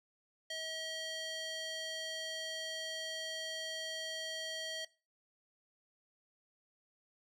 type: tone with band-pass filter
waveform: square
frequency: 640 Hz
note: D#5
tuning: 49 cents sharp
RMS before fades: -41 dBFS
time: 0.5-4.85 s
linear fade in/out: 5 ms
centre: 3800 Hz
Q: 1.5
effects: noise-tail reverb RT60 0.3 s tail -19 dB re dry